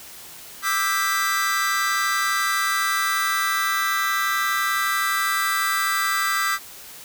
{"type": "chord", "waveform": "45% pulse", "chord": "E minor seventh", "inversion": "third", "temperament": "just", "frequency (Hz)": [1186.7, 1318.5, 1582.2, 1977.8], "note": ["D6", "E6", "G6", "B6"], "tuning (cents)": [18, 0, 16, 2], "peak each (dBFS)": -26, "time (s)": [0.62, 6.59], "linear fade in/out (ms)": 50, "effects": ["white hiss -41 dBFS RMS until 7.04 s"]}